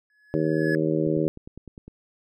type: tone with exponential growth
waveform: triangle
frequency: 1697 Hz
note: G#6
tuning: 37 cents sharp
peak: -23 dBFS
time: 0.1-0.75 s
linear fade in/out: 1 ms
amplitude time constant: 140 ms
type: harmonic tone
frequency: 78.8 Hz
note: D#2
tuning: 23 cents sharp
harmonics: 2 / 3 / 4 / 5 / 6 / 7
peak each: -27 / -33 / -25 / -27 / -30 / -30 dBFS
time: 0.34-1.28 s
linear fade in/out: 0 ms
type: click train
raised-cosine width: 3 ms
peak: -28 dBFS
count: 9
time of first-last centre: 1.07-1.88 s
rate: 9.88 Hz
effects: none